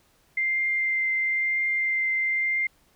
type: tone with vibrato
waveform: sine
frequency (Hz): 2093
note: C7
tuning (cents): 0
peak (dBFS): -22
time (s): 0.37-2.67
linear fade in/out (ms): 5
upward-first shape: triangle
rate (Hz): 1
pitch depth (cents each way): 10
effects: pink hiss -63 dBFS RMS until 2.95 s